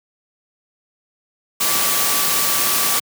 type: tone in noise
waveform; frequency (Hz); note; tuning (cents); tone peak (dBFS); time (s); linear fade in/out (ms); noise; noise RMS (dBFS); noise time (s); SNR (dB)
sine; 1154; D6; -31; -28; 1.6-3; 10; white; -18; 1.6-3; -13
effects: high-pass 150 Hz 12 dB/octave